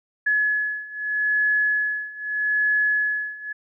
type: beating tone pair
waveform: sine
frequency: 1700 / 1700.8 Hz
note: G#6 / G#6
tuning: +40 / +41 cents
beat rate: 0.8 Hz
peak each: -24 / -22 dBFS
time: 0.26-3.53 s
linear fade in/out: 10 ms
effects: none